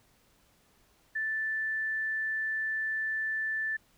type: tone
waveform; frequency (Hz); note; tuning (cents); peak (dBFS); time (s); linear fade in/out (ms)
sine; 1760; A6; 0; -29; 1.15-3.77; 10
effects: pink hiss -66 dBFS RMS until 3.97 s